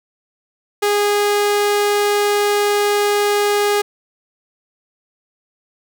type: tone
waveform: sawtooth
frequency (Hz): 411.5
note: G#4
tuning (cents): -16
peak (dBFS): -10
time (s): 0.82-3.82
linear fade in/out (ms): 10
effects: none